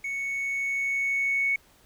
triangle tone with level ramp, 2217 Hz, C#7, in tune, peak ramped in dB -27 to -18 dBFS, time 0.04-1.56 s, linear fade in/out 5 ms, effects tanh soft clip ceiling -20 dBFS + pink hiss -59 dBFS RMS until 1.85 s

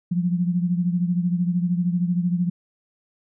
sine beating tone pair, 174.61 / 187.61 Hz, F3 / F#3, 0 / +24 cents, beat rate 13 Hz, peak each -20 / -26 dBFS, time 0.11-2.5 s, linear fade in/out 10 ms, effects none

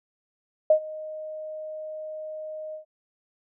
sine tone with ADSR envelope, 621 Hz, D#5, 3 cents flat, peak -12 dBFS, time 0.7-2.85 s, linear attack 4 ms, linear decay 87 ms, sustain -21 dB, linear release 110 ms, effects none

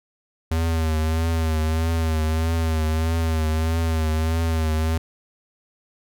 square tone with vibrato, 80.4 Hz, E2, 43 cents flat, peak -20 dBFS, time 0.51-4.98 s, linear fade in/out 5 ms, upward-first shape triangle, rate 1.6 Hz, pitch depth 54 cents each way, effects none

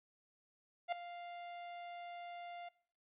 45% pulse tone with ADSR envelope, 698.5 Hz, F5, in tune, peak -32 dBFS, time 0.88-2.69 s, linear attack 43 ms, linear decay 3 ms, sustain -14 dB, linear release 8 ms, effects noise-tail reverb RT60 0.6 s tail -23 dB re dry + resampled to 8000 Hz

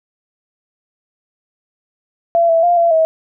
sine tone with pitch steps, 678 / 660 / 699 / 679 / 643 Hz, E5 / E5 / F5 / F5 / E5, +49 / +2 / +1 / -49 / -43 cents, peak -9 dBFS, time 2.35-3.05 s, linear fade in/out 0 ms, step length 140 ms, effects none

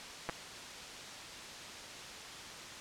clicks, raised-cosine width 0.5 ms, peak -21 dBFS, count 2, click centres 0.29 / 0.296 s, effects white hiss -46 dBFS RMS until 2.8 s + low-pass 6000 Hz 12 dB/octave

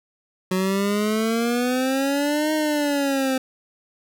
25% pulse exponential two-way sweep, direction up then down, 183.9 to 311.1 to 259.7 Hz, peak -16 dBFS, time 0.51-3.38 s, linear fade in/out 5 ms, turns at 2.53 s, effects none

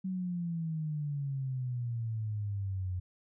sine exponential sweep, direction down, 190 to 89.6 Hz, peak -32 dBFS, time 0.04-3 s, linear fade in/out 10 ms, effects none

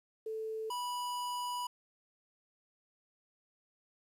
sine / square tone pair in turn, 440 / 980.9 Hz, A4 / B5, 0 / -12 cents, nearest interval octave + major second, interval 1388 cents, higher second, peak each -36 / -36 dBFS, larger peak neither, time 0.26-0.7 / 0.7-1.67 s, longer second, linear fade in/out 5 ms, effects resampled to 32000 Hz + 11-bit

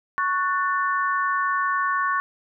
sine chord, F# minor, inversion second, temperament just, 1110 / 1480 / 1776 Hz, C#6 / F#6 / A6, +2 / 0 / +16 cents, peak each -22 / -27 / -28 dBFS, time 0.18-2.2 s, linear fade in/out 0 ms, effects none

